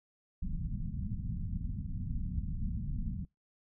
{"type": "low-pass noise", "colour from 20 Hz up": "pink", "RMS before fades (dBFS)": -36, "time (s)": [0.42, 3.25], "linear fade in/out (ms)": 5, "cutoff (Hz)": 220, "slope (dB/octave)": 48, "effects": ["noise-tail reverb RT60 0.2 s tail -24 dB re dry"]}